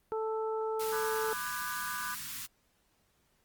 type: harmonic tone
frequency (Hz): 440.1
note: A4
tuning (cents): 0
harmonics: 1 / 2 / 3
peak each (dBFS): -32 / -38 / -42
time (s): 0.12-1.33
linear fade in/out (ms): 0
type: band-stop noise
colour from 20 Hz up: white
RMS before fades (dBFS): -41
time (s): 0.79-2.47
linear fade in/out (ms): 20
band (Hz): 280 to 1000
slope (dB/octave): 48
type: chord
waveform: sine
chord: G# half-diminished seventh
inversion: first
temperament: just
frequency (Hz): 996.7 / 1196.1 / 1495.1 / 1661.2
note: B5 / D6 / F#6 / G#6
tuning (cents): +16 / +31 / +18 / 0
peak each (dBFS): -43 / -40 / -40 / -43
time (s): 0.92-2.15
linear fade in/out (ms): 10
effects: pink hiss -72 dBFS RMS until 3.44 s + Opus 32 kbps